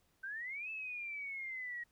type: exponential two-way sweep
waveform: sine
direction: up then down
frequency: 1525 to 2637 to 1889 Hz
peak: -40 dBFS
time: 0.23-1.84 s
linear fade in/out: 10 ms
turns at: 0.7 s
effects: pink hiss -75 dBFS RMS until 1.91 s